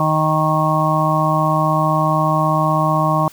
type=harmonic tone; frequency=155.9 Hz; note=D#3; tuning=4 cents sharp; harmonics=1 / 2 / 4 / 5 / 6 / 7; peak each=-18 / -24 / -21 / -23 / -23 / -18 dBFS; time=0-3.28 s; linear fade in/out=2 ms; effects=white hiss -44 dBFS RMS until 3.32 s